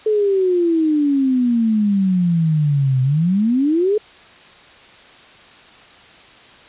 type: exponential two-way sweep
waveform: sine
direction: down then up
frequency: 436.7 to 127.3 to 436.7 Hz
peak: -13 dBFS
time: 0.06-3.98 s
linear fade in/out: 5 ms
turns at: 3.02 s
effects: white hiss -44 dBFS RMS until 6.68 s + resampled to 8000 Hz